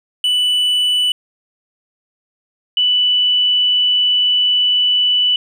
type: tone pair in turn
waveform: triangle / sine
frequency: 2974 / 2974 Hz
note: F#7 / F#7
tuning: +8 / +8 cents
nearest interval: unison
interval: 0 cents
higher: neither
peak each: -11 dBFS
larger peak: neither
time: 0.24-1.12 / 2.77-5.36 s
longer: second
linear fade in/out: 2 ms
effects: none